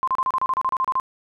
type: tone bursts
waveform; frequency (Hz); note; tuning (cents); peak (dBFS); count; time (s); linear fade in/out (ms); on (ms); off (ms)
sine; 1046.5; C6; 0; -18; 13; 0.03-0.999; 0; 45; 32
effects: none